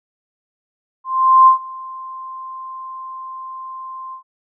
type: tone with ADSR envelope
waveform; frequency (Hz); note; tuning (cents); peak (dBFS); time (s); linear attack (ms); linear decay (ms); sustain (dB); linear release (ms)
sine; 1046.5; C6; 0; -4; 1.04-4.23; 430; 110; -24; 99
effects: none